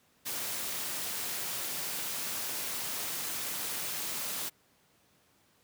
white noise with amplitude modulation, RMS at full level -34 dBFS, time 0.25-4.5 s, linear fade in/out 20 ms, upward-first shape sine, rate 238 Hz, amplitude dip 40%, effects pink hiss -67 dBFS RMS until 5.63 s + high-pass 100 Hz 12 dB/octave

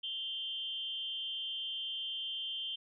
sine tone with amplitude modulation, 3136 Hz, G7, in tune, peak -33 dBFS, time 0.03-2.76 s, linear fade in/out 10 ms, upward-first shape sine, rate 295 Hz, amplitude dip 70%, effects none

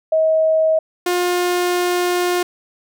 sine / sawtooth tone pair in turn, 636 / 355.9 Hz, D#5 / F4, +38 / +33 cents, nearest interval minor seventh, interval 1005 cents, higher first, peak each -12 dBFS, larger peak neither, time 0.12-0.79 / 1.06-2.43 s, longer second, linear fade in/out 5 ms, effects none

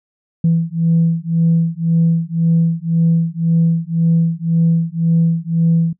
sine beating tone pair, 164.8 / 166.7 Hz, E3 / E3, 0 / +20 cents, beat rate 1.9 Hz, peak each -14 dBFS, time 0.44-5.93 s, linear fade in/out 5 ms, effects noise-tail reverb RT60 0.1 s tail -20 dB re dry + tanh soft clip ceiling -6 dBFS

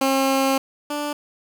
15% pulse tone pair in turn, 269 / 293.6 Hz, C4 / D4, +48 / 0 cents, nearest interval major second, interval 152 cents, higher second, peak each -11 / -18 dBFS, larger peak first, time 0.01-0.58 / 0.9-1.13 s, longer first, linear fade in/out 5 ms, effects none

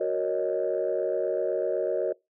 sine chord, D# minor seventh, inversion first, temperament equal, 370 / 466.2 / 554.4 / 622.3 Hz, F#4 / A#4 / C#5 / D#5, 0 / 0 / 0 / 0 cents, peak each -29 dBFS, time 0-2.13 s, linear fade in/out 10 ms, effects noise-tail reverb RT60 0.2 s tail -23 dB re dry + tanh soft clip ceiling -17 dBFS

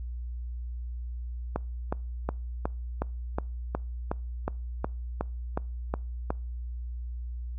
click train, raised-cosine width 1 ms, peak -14 dBFS, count 14, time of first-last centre 1.56-6.305 s, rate 2.74 Hz, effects noise-tail reverb RT60 0.4 s tail -26 dB re dry + added 60 Hz sine -33 dBFS peak until 7.58 s

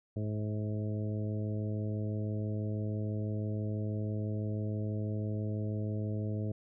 harmonic tone with a mistuned harmonic, 106.1 Hz, G#2, 38 cents sharp, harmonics 1 / 2 / 3 / 4 / 5 / 6, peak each -33 / -39 / -43 / -45 / -47 / -49 dBFS, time 0.16-6.52 s, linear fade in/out 5 ms, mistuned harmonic 6, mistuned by +19 cents, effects none

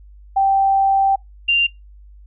sine tone pair in turn, 781 / 2783 Hz, G5 / F7, -7 / -7 cents, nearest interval octave + minor seventh, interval 2200 cents, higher second, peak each -12 dBFS, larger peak neither, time 0.36-1.16 / 1.48-1.67 s, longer first, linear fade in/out 10 ms, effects noise-tail reverb RT60 0.2 s tail -26 dB re dry + added 50 Hz sine -40 dBFS peak until 2.26 s

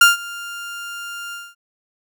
30% pulse tone with ADSR envelope, 1400 Hz, F6, 4 cents sharp, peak -3 dBFS, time 0.01-1.55 s, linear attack 5 ms, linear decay 150 ms, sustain -23 dB, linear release 220 ms, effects none

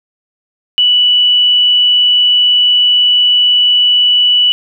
sine tone, 2958 Hz, F#7, 1 cent flat, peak -6 dBFS, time 0.78-4.52 s, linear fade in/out 0 ms, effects none

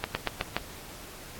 slowing click train, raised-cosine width 0.3 ms, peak -10 dBFS, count 5, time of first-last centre 0.04-0.566 s, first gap 110 ms, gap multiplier 1.12, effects pink hiss -45 dBFS RMS until 1.39 s + AAC 64 kbps

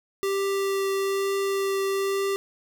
square tone with vibrato, 392 Hz, G4, in tune, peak -24 dBFS, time 0.23-2.36 s, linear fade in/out 0 ms, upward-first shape triangle, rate 1.1 Hz, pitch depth 9 cents each way, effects none

